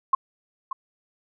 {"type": "tone with echo", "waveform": "sine", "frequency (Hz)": 1066, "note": "C6", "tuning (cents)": 32, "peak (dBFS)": -14, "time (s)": [0.13, 0.15], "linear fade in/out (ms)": 5, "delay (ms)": 580, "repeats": 1, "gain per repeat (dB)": -12, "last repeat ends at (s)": 0.73, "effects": []}